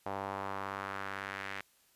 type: tone with band-pass filter sweep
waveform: sawtooth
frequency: 98 Hz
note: G2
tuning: in tune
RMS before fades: -40 dBFS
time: 0.06-1.61 s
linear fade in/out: 0 ms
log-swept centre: 810 to 2000 Hz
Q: 1.9
effects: white hiss -68 dBFS RMS until 1.95 s + resampled to 32000 Hz